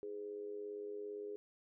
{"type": "tone with amplitude modulation", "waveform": "sine", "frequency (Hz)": 414.9, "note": "G#4", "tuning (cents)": -2, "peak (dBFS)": -39, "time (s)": [0.03, 1.36], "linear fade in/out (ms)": 0, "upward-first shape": "sine", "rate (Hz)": 97.6, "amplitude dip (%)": 65, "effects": []}